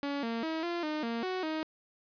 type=tone with pitch steps; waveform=sawtooth; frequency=283.1 / 229.9 / 320.7 / 344.7 / 305.5 / 231.8 / 370.8 / 314.1 Hz; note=C#4 / A#3 / E4 / F4 / D#4 / A#3 / F#4 / D#4; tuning=+37 / -24 / -48 / -23 / -32 / -10 / +4 / +16 cents; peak=-28 dBFS; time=0.03-1.63 s; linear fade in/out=0 ms; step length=200 ms; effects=resampled to 11025 Hz + 10-bit